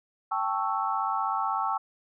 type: chord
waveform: sine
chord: A dominant seventh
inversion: third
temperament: equal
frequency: 784 / 880 / 1108.7 / 1318.5 Hz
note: G5 / A5 / C#6 / E6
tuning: 0 / 0 / 0 / 0 cents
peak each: -31 dBFS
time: 0.31-1.78 s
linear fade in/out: 10 ms
effects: none